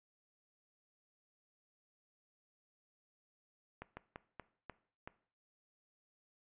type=slowing click train; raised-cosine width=0.5 ms; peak=-30 dBFS; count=6; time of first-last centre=3.82-5.075 s; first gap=150 ms; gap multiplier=1.26; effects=noise-tail reverb RT60 0.5 s tail -18 dB re dry + resampled to 8000 Hz